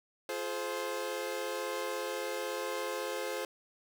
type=chord; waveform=sawtooth; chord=F minor; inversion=none; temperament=equal with one note detuned; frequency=349.2 / 425.5 / 523.3 Hz; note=F4 / Ab4 / C5; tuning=0 / +42 / 0 cents; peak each=-38 / -35 / -33 dBFS; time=0.29-3.45 s; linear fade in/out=2 ms; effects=none